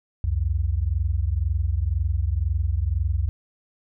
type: tone pair together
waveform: sine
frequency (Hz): 65.41 / 87.39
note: C2 / F2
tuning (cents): 0 / +2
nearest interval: perfect fourth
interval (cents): 502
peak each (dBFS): -23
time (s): 0.24-3.29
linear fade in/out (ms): 0
effects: none